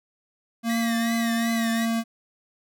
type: tone with pitch glide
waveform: square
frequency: 230.5 to 228.2 Hz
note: A#3 to A#3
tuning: -19 to -37 cents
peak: -23 dBFS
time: 0.63-2.04 s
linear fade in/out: 50 ms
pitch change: -18 cents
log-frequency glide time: 1.48-1.57 s
type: tone with vibrato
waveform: sawtooth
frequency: 1894 Hz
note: A#6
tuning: 27 cents sharp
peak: -28 dBFS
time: 0.69-1.86 s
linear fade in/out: 10 ms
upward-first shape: triangle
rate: 2.7 Hz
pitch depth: 130 cents each way
effects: none